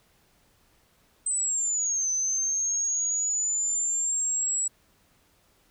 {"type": "linear two-way sweep", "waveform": "sine", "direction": "down then up", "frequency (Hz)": [8190, 6100, 7800], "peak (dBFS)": -24, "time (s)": [1.26, 4.68], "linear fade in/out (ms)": 5, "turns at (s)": 2.1, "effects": ["pink hiss -64 dBFS RMS until 5.7 s"]}